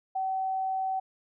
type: tone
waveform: sine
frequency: 762 Hz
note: G5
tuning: 49 cents flat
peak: -27 dBFS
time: 0.15-1 s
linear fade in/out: 10 ms
effects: none